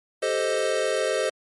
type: chord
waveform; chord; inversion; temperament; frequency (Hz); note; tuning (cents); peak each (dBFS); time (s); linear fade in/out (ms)
square; A half-diminished seventh; third; equal; 392 / 440 / 523.3 / 622.3; G4 / A4 / C5 / Eb5; 0 / 0 / 0 / 0; -31 / -29 / -27 / -28; 0.22-1.3; 10
effects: MP3 48 kbps